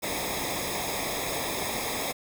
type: noise with comb filter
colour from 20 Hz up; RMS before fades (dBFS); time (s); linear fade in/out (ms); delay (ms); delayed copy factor
pink; -31; 0.02-2.13; 20; 0.68; -0.8
effects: none